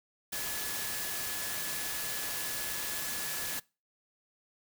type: tone in noise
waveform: sine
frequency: 1708 Hz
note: G#6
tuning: 48 cents sharp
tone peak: -43 dBFS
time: 0.32-3.6 s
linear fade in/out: 10 ms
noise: white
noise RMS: -36 dBFS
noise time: 0.32-3.6 s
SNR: -10 dB
effects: noise-tail reverb RT60 0.3 s tail -24 dB re dry